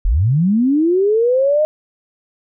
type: linear sweep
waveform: sine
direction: up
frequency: 33.69 to 622.3 Hz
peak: -11 dBFS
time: 0.05-1.65 s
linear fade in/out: 0 ms
effects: none